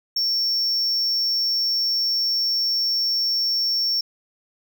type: tone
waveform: triangle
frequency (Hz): 5460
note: F8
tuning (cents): -40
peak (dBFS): -18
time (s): 0.16-4.01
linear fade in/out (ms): 5
effects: none